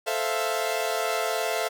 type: chord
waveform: sawtooth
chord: F major seventh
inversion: first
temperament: equal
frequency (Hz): 440 / 523.3 / 659.3 / 698.5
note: A4 / C5 / E5 / F5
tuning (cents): 0 / 0 / 0 / 0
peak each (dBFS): -27 / -29 / -25 / -27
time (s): 0.06-1.69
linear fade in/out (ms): 20
effects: none